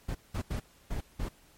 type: noise bursts at uneven times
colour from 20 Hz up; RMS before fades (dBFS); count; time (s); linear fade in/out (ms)
brown; -33; 5; 0.08-0.15 / 0.34-0.42 / 0.5-0.6 / 0.9-1.01 / 1.19-1.29; 10
effects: pink hiss -61 dBFS RMS until 1.57 s + MP3 64 kbps